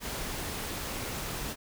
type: noise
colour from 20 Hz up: pink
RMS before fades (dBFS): -36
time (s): 0-1.56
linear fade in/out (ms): 50
effects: none